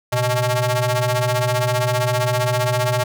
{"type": "ring-modulated tone", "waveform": "sawtooth", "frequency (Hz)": 250.4, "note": "B3", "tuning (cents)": 24, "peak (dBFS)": -10, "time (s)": [0.12, 3.04], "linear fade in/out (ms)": 10, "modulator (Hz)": 368, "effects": []}